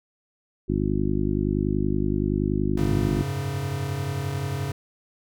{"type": "harmonic tone", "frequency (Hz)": 50.6, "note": "G#1", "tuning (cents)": -44, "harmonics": [1, 2, 3, 4, 5, 6, 7], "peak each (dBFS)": [-29, -29, -29, -29, -29, -29, -29], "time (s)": [0.68, 3.23], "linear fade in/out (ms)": 20}
{"type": "chord", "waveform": "square", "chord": "F# suspended second", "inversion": "none", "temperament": "equal", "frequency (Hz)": [92.5, 103.83, 138.59], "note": ["F#2", "G#2", "C#3"], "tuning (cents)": [0, 0, 0], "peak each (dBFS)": [-33, -33, -29], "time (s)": [2.77, 4.72], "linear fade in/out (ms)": 5}
{"effects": []}